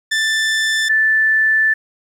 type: tone pair in turn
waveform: sawtooth / sine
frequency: 1767 / 1758.3 Hz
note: A6 / A6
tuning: +7 / -2 cents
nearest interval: unison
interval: 9 cents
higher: first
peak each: -11 dBFS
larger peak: neither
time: 0.11-0.89 / 0.89-1.74 s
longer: second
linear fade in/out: 10 ms
effects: low-pass 8000 Hz 12 dB/octave + 8-bit